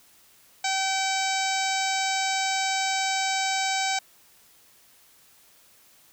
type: harmonic tone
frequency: 769 Hz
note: G5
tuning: 33 cents flat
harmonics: 1 / 2 / 3 / 4 / 5 / 6 / 7 / 8 / 9 / 10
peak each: -27 / -33 / -31 / -37 / -34 / -36 / -36 / -35 / -38 / -36 dBFS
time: 0.64-3.99 s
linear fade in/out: 5 ms
effects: white hiss -57 dBFS RMS until 6.12 s

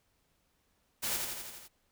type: noise with echo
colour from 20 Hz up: white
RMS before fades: -34 dBFS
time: 1.02-1.18 s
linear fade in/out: 20 ms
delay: 84 ms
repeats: 6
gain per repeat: -3 dB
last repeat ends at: 1.684 s
effects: pink hiss -74 dBFS RMS until 1.91 s

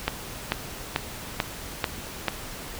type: click train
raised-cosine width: 0.3 ms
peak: -6 dBFS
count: 6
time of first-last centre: 0.08-2.283 s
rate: 2.27 Hz
effects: pink hiss -38 dBFS RMS until 2.79 s

